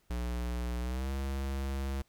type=tone with pitch glide; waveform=square; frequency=60.1 to 67.85 Hz; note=B1 to C#2; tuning=-46 to -36 cents; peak=-33 dBFS; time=0.1-2.02 s; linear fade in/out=5 ms; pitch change=+210 cents; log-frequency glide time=0.8-1.11 s; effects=pink hiss -71 dBFS RMS until 2.08 s